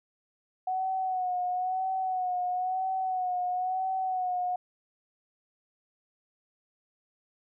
sine tone with vibrato, 740 Hz, F#5, in tune, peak -27 dBFS, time 0.67-4.56 s, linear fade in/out 5 ms, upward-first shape sine, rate 1 Hz, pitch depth 44 cents each way, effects none

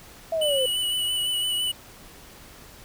sine linear sweep, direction down, 667 to 501 Hz, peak -22 dBFS, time 0.32-0.66 s, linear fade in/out 5 ms
square tone with vibrato, 2960 Hz, F#7, in tune, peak -24 dBFS, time 0.41-1.72 s, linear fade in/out 10 ms, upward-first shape sine, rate 5.9 Hz, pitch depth 26 cents each way
effects pink hiss -47 dBFS RMS until 2.84 s

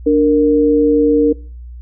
sine tone pair together, 293.7 / 463.5 Hz, D4 / A#4, 0 / -10 cents, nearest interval minor sixth, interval 790 cents, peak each -11 dBFS, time 0.06-1.33 s, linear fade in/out 10 ms, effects noise-tail reverb RT60 0.4 s tail -22 dB re dry + added 60 Hz sine -29 dBFS peak until 1.81 s

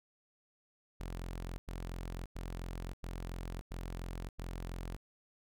sawtooth tone bursts, 43.65 Hz, F1, in tune, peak -36 dBFS, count 6, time 1-4.965 s, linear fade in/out 0 ms, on 580 ms, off 97 ms, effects none

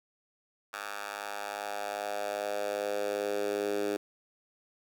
10% pulse tone with high-pass filter sweep, 102.5 Hz, G#2, 22 cents flat, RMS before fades -34 dBFS, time 0.73-3.97 s, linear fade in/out 5 ms, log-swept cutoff 1100 to 360 Hz, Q 2.9, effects none

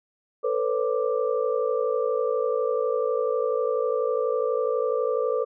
sine tone cluster, 447.8 / 499.9 / 560 / 1177 Hz, A4 / B4 / C#5 / D6, +30 / +21 / +18 / +3 cents, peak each -26 / -25 / -30 / -33 dBFS, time 0.43-5.45 s, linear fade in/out 20 ms, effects none

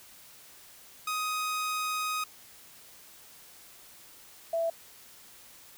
sawtooth / sine tone pair in turn, 1253 / 663.8 Hz, D#6 / E5, +12 / +12 cents, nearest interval major seventh, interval 1100 cents, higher first, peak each -26 dBFS, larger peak neither, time 1.07-2.24 / 4.53-4.7 s, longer first, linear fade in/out 5 ms, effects white hiss -53 dBFS RMS until 5.77 s

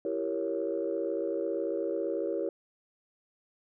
sine chord, E diminished seventh, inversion none, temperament equal with one note detuned, 334 / 392 / 466.2 / 554.4 Hz, E4 / G4 / Bb4 / Db5, +23 / 0 / 0 / 0 cents, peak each -34 dBFS, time 0.05-2.49 s, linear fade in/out 2 ms, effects tanh soft clip ceiling -20 dBFS

